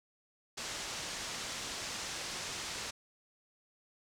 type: low-pass noise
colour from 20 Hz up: white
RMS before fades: -41 dBFS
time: 0.57-2.91 s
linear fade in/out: 10 ms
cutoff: 7200 Hz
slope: 24 dB/octave
effects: none